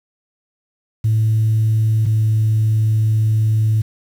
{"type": "tone pair in turn", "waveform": "sine", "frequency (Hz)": [110, 109.3], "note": ["A2", "A2"], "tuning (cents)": [0, -11], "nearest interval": "unison", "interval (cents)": 11, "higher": "first", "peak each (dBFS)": -11, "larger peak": "neither", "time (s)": [[1.04, 2.06], [2.06, 3.82]], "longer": "second", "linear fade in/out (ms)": 10, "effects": ["tanh soft clip ceiling -9 dBFS", "7-bit"]}